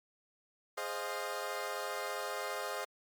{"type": "chord", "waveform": "20% pulse", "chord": "F minor seventh", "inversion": "first", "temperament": "equal with one note detuned", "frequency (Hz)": [415.3, 523.3, 615.5, 698.5], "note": ["Ab4", "C5", "Eb5", "F5"], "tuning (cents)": [0, 0, -19, 0], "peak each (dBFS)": [-38, -36, -37, -38], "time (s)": [0.77, 2.85], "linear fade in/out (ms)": 10, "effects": ["MP3 96 kbps"]}